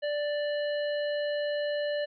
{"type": "harmonic tone", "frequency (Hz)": 587.3, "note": "D5", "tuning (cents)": 0, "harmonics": [1, 3, 5, 7], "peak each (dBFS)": [-28, -38, -42, -45], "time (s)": [0.02, 2.06], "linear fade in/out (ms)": 20, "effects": []}